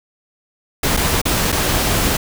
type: noise with dropouts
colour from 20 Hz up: pink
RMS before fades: -17 dBFS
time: 0.83-2.17 s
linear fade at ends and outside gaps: 5 ms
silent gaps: 0.967-0.971 / 1.216-1.253 / 1.52-1.524 s
effects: none